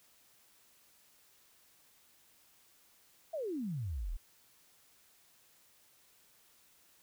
sine exponential sweep, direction down, 688 to 32.26 Hz, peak -35 dBFS, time 3.33-4.17 s, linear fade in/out 10 ms, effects white hiss -66 dBFS RMS until 7.02 s

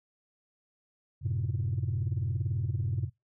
sine chord, F# diminished, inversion none, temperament equal, 92.5 / 110 / 130.81 Hz, F#2 / A2 / C3, 0 / 0 / 0 cents, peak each -31 dBFS, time 1.21-3.1 s, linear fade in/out 50 ms, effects noise-tail reverb RT60 0.2 s tail -26 dB re dry + tanh soft clip ceiling -23 dBFS

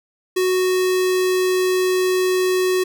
square tone with notch filter, 369.6 Hz, F#4, 2 cents flat, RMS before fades -18 dBFS, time 0.36-2.84 s, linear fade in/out 10 ms, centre 930 Hz, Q 1.8, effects none

